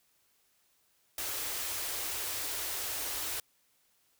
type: band-stop noise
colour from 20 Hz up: white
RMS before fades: -36 dBFS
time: 1.18-3.4 s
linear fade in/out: 2 ms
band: 120 to 280 Hz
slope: 96 dB/octave
effects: white hiss -71 dBFS RMS until 4.19 s